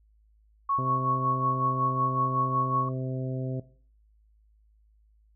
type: tone with tremolo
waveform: sine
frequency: 1107 Hz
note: C#6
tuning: 3 cents flat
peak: -22 dBFS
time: 0.69-2.89 s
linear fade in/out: 5 ms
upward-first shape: sine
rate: 5.4 Hz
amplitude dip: 65%
type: harmonic tone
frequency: 130 Hz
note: C3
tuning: 11 cents flat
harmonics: 1 / 2 / 3 / 4 / 5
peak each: -30 / -36 / -40 / -42 / -44 dBFS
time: 0.78-3.6 s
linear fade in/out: 5 ms
effects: noise-tail reverb RT60 0.5 s tail -18 dB re dry + added 53 Hz sine -59 dBFS peak until 5.35 s